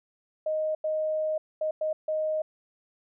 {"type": "tone bursts at uneven times", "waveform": "sine", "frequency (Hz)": 622.3, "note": "D#5", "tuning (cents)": 0, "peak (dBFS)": -25, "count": 5, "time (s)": [[0.46, 0.75], [0.84, 1.38], [1.61, 1.71], [1.81, 1.93], [2.08, 2.42]], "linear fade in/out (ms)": 5, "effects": []}